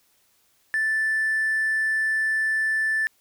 triangle tone with hard clipping, 1760 Hz, A6, in tune, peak -21 dBFS, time 0.74-3.07 s, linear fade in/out 0 ms, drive 4 dB, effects white hiss -64 dBFS RMS until 3.2 s

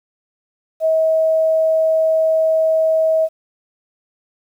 sine tone, 640 Hz, D#5, 49 cents sharp, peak -12 dBFS, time 0.8-3.29 s, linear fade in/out 50 ms, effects 8-bit

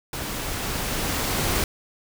pink noise with level ramp, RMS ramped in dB -31 to -23 dBFS, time 0.13-1.64 s, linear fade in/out 2 ms, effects none

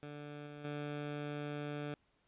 15% pulse tone with level steps, 146.83 Hz, D3, in tune, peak -39 / -41 / -33 dBFS, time 0.03-1.94 s, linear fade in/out 0 ms, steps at 0.46 / 0.64 s, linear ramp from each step 10 ms, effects pink hiss -75 dBFS RMS until 2.27 s + resampled to 8000 Hz

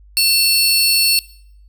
sawtooth tone pair together, 2684 / 4408 Hz, E7 / C#8, +31 / -11 cents, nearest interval major sixth, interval 858 cents, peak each -16 / -10 dBFS, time 0.17-1.19 s, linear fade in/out 0 ms, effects noise-tail reverb RT60 0.7 s tail -22 dB re dry + added 50 Hz sine -42 dBFS peak until 1.68 s

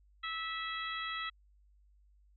harmonic tone with a mistuned harmonic, 653 Hz, E5, 17 cents flat, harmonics 2 / 3 / 4 / 5 / 6, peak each -40 / -41 / -47 / -43 / -47 dBFS, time 0.23-1.3 s, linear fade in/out 10 ms, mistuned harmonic 5, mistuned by +18 cents, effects added 50 Hz sine -62 dBFS peak until 2.36 s

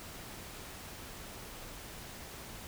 silence, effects pink hiss -47 dBFS RMS until 2.67 s

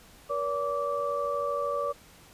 sine tone cluster, 478.1 / 571 / 1162 Hz, A#4 / D5 / D6, +44 / -49 / -19 cents, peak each -34 / -30 / -31 dBFS, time 0.29-1.93 s, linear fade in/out 20 ms, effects pink hiss -54 dBFS RMS until 2.33 s + resampled to 32000 Hz

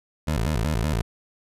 20% pulse tone with vibrato, 65.41 Hz, C2, in tune, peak -17 dBFS, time 0.27-1.02 s, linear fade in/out 10 ms, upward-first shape square, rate 5.3 Hz, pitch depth 290 cents each way, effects resampled to 32000 Hz

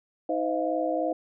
sine tone cluster, 316.4 / 513 / 636 / 699 Hz, D#4 / C5 / D#5 / F5, +29 / -34 / +38 / +1 cents, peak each -30 dBFS, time 0.29-1.13 s, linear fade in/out 5 ms, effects none

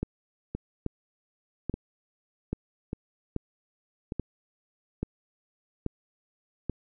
two click trains, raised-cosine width 3 ms, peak -16 / -19 dBFS, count 9 / 4, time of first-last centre 0.03-6.697 / 0.55-4.121 s, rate 1.2 / 0.84 Hz, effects none

